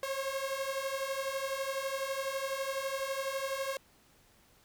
sawtooth beating tone pair, 534 / 546 Hz, C5 / C#5, +35 / -26 cents, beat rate 12 Hz, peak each -33 / -32 dBFS, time 0.03-3.77 s, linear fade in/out 2 ms, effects pink hiss -64 dBFS RMS until 4.64 s

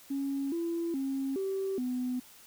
sine tone with pitch steps, 276 / 337 / 270.5 / 386.6 / 250.7 Hz, C#4 / E4 / C#4 / G4 / B3, -7 / +38 / -42 / -24 / +26 cents, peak -29 dBFS, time 0.1-2.2 s, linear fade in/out 10 ms, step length 420 ms, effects tanh soft clip ceiling -25 dBFS + white hiss -55 dBFS RMS until 2.46 s

